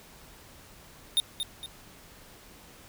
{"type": "tone with echo", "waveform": "square", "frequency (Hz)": 3657, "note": "A#7", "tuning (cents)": -34, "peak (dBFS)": -21, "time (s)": [1.17, 1.2], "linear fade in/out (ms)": 0, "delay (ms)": 230, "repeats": 2, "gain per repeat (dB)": -8, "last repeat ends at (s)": 1.66, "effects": ["pink hiss -52 dBFS RMS until 2.88 s"]}